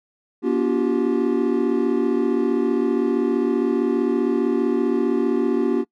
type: tone cluster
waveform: triangle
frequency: 240.4 / 286.6 / 351.6 / 386.9 Hz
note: B3 / D4 / F4 / G4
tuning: -46 / -42 / +12 / -23 cents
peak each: -21 dBFS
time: 0.42-5.85 s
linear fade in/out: 50 ms
effects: noise-tail reverb RT60 0.1 s tail -22 dB re dry